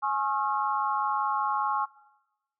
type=tone cluster; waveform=sine; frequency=839 / 1085 / 1267 / 1372 Hz; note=G#5 / C#6 / D#6 / F6; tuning=+17 / -37 / +31 / -31 cents; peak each=-29 / -28 / -35 / -35 dBFS; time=0.02-1.86 s; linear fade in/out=20 ms; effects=noise-tail reverb RT60 0.9 s tail -18 dB re dry